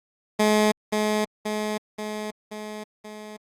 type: tone with echo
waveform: 15% pulse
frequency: 212.7 Hz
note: G#3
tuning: 42 cents sharp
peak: -11 dBFS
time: 0.39-0.72 s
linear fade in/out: 10 ms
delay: 530 ms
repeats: 5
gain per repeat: -4 dB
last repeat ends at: 3.37 s
effects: low-pass 12000 Hz 12 dB/octave + Opus 48 kbps

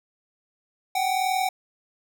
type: tone pair together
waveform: square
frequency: 751 / 791.9 Hz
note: F#5 / G5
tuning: +26 / +17 cents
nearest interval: minor second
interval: 91 cents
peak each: -24 / -28 dBFS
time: 0.95-1.49 s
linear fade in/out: 5 ms
effects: none

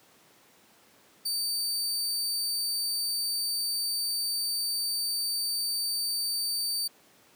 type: tone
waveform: sawtooth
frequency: 4606 Hz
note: D8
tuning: 34 cents flat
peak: -25 dBFS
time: 1.25-6.88 s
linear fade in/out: 10 ms
effects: pink hiss -59 dBFS RMS until 7.35 s + high-pass 200 Hz 12 dB/octave

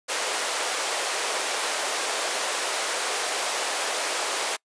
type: high-pass noise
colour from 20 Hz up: pink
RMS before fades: -27 dBFS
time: 0.08-4.57 s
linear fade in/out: 20 ms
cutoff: 460 Hz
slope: 24 dB/octave
effects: noise-tail reverb RT60 0.1 s tail -26 dB re dry + resampled to 22050 Hz

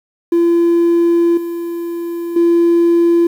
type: tone with level steps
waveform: triangle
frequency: 340.5 Hz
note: F4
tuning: 44 cents flat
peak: -6 / -17 / -5 dBFS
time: 0.32-3.27 s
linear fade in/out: 5 ms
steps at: 1.37 / 2.36 s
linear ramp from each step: 5 ms
effects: tanh soft clip ceiling -4 dBFS + 7-bit

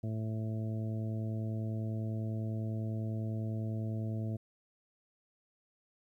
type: harmonic tone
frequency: 110 Hz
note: A2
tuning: in tune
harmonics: 1 / 2 / 3 / 4 / 5 / 6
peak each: -34 / -40 / -46 / -52 / -52 / -50 dBFS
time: 0.03-4.37 s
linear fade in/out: 10 ms
effects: 12-bit

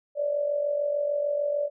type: tone with amplitude modulation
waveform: sine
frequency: 581 Hz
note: D5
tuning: 19 cents flat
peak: -21 dBFS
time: 0.15-1.7 s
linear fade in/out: 50 ms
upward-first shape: sine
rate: 46.7 Hz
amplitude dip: 60%
effects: none

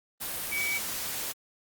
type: tone in noise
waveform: sine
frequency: 2280 Hz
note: C#7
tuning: 48 cents sharp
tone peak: -28 dBFS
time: 0.51-0.79 s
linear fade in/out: 20 ms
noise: white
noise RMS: -34 dBFS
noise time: 0.2-1.33 s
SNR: +3 dB
effects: Opus 32 kbps

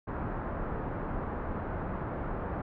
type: low-pass noise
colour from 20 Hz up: pink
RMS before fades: -35 dBFS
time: 0.07-2.62 s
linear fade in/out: 10 ms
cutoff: 1400 Hz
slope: 24 dB/octave
effects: none

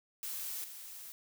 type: noise with level steps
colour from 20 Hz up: blue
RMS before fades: -40 / -48 dBFS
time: 0.23-1.12 s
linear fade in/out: 0 ms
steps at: 0.64 s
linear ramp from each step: 2 ms
effects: none

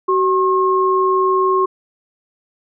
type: tone pair together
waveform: sine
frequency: 377.5 / 1076.4 Hz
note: F#4 / C6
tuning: +35 / +49 cents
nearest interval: octave + tritone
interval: 1814 cents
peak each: -15 dBFS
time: 0.08-1.66 s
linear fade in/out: 10 ms
effects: none

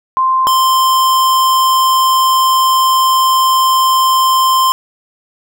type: tone pair in turn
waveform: sine / square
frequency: 1045 / 1045 Hz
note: C6 / C6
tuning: -2 / -2 cents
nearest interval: unison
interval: 0 cents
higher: neither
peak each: -9 dBFS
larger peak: neither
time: 0.17-0.47 / 0.47-4.72 s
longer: second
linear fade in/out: 0 ms
effects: none

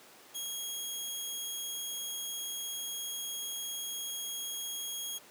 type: tone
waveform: 15% pulse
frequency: 3287 Hz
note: G#7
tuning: 19 cents flat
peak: -29 dBFS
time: 0.34-5.19 s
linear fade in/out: 20 ms
effects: pink hiss -55 dBFS RMS until 5.3 s + high-pass 300 Hz 12 dB/octave

